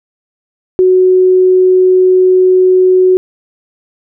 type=tone; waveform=sine; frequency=370 Hz; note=F#4; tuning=in tune; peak=-4 dBFS; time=0.79-3.17 s; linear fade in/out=0 ms; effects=none